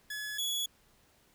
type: tone pair in turn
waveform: sawtooth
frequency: 1701 / 3381 Hz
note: G#6 / G#7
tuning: +41 / +30 cents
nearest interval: octave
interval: 1189 cents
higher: second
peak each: -33 / -28 dBFS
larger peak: second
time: 0.1-0.38 / 0.38-0.66 s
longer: neither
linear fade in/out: 5 ms
effects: pink hiss -66 dBFS RMS until 1.34 s